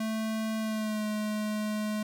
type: tone with pitch glide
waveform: square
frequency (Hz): 220 to 212.6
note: A3 to G#3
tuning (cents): 0 to +41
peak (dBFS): -30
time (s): 0-2.03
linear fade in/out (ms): 5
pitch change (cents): -59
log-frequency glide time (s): 0.59-1.06
effects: none